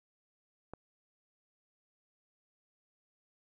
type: click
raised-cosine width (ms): 1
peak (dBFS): -29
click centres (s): 0.736
effects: none